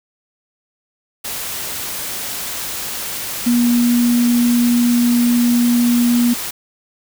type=tone in noise; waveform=sine; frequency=240 Hz; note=B3; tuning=49 cents flat; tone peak=-11 dBFS; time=3.46-6.34 s; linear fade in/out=10 ms; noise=white; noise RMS=-25 dBFS; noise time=1.24-6.51 s; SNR=+11 dB; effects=none